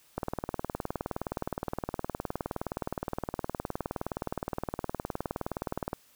click train, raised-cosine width 1 ms, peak -17 dBFS, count 112, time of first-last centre 0.18-5.931 s, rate 19.3 Hz, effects white hiss -62 dBFS RMS until 6.15 s

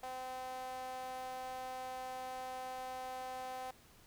sawtooth tone with high-pass filter, 257.2 Hz, C4, 30 cents flat, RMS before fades -44 dBFS, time 0.03-3.71 s, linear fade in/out 5 ms, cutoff 680 Hz, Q 8.7, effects pink hiss -63 dBFS RMS until 4.06 s

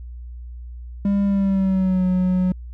triangle tone with pitch glide, 200 to 183.4 Hz, G3 to F#3, +35 to -15 cents, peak -14 dBFS, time 1.05-2.52 s, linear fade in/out 2 ms, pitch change -150 cents, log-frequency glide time 1.25-2.05 s, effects added 60 Hz sine -32 dBFS peak until 2.73 s

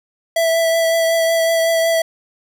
square tone with vibrato, 659.3 Hz, E5, in tune, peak -14 dBFS, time 0.36-2.02 s, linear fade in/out 5 ms, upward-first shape triangle, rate 5.4 Hz, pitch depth 17 cents each way, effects none

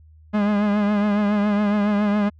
45% pulse tone with vibrato, 206.7 Hz, G#3, 8 cents flat, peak -17 dBFS, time 0.33-2.3 s, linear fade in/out 20 ms, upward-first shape triangle, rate 7.2 Hz, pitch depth 51 cents each way, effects added 78 Hz sine -46 dBFS peak until 2.39 s + low-pass 2000 Hz 12 dB/octave

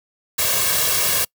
white noise with comb filter, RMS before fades -19 dBFS, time 0.38-1.25 s, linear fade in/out 10 ms, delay 1.8 ms, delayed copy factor +0.85, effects noise-tail reverb RT60 0.1 s tail -26 dB re dry + high-pass 80 Hz 12 dB/octave

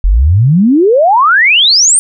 sine exponential sweep, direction up, 40.66 to 9270 Hz, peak -4 dBFS, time 0.04-1.99 s, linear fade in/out 0 ms, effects none

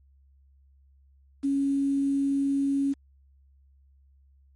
sine tone with quantisation, 277.2 Hz, C#4, in tune, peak -22 dBFS, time 1.43-2.94 s, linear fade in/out 20 ms, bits 8, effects added 68 Hz sine -56 dBFS peak until 4.55 s + MP3 48 kbps

